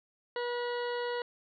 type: harmonic tone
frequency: 483.8 Hz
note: B4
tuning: 36 cents flat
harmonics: 1 / 2 / 3 / 4 / 6 / 7 / 8 / 9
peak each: -33 / -39 / -43 / -43 / -47 / -54 / -51 / -50 dBFS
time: 0.36-1.22 s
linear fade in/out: 2 ms
effects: none